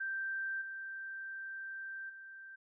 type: tone with level steps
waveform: sine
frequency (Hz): 1568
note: G6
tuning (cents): 0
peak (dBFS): -35 / -41 / -48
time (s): 0-2.56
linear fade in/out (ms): 10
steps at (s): 0.61 / 2.09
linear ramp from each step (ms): 10
effects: none